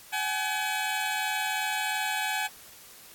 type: tone pair together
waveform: 15% pulse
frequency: 763.2 / 846 Hz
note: G5 / G#5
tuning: -47 / +32 cents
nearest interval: major second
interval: 179 cents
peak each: -25 / -23 dBFS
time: 0.12-2.48 s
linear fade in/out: 20 ms
effects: white hiss -50 dBFS RMS until 3.14 s + AAC 64 kbps